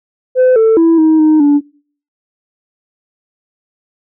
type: tone with pitch steps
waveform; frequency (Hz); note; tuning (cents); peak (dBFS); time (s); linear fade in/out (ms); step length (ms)
sine; 510 / 444.9 / 330.1 / 316.1 / 310 / 289.4; C5 / A4 / E4 / D#4 / D#4 / D4; -44 / +19 / +2 / +27 / -6 / -25; -3; 0.35-1.61; 50; 210
effects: noise-tail reverb RT60 0.5 s tail -26 dB re dry + tanh soft clip ceiling -4 dBFS